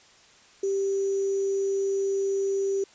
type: tone with sample-and-hold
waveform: sine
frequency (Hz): 392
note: G4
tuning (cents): 0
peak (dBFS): -23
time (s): 0.63-2.84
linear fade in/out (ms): 5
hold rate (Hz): 6300
effects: white hiss -55 dBFS RMS until 2.94 s + resampled to 16000 Hz